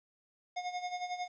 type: tone with tremolo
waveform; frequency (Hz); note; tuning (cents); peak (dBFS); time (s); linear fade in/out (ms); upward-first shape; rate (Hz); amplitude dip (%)
square; 720; F#5; -47; -34; 0.56-1.28; 10; sine; 11; 70
effects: resampled to 16000 Hz + 11-bit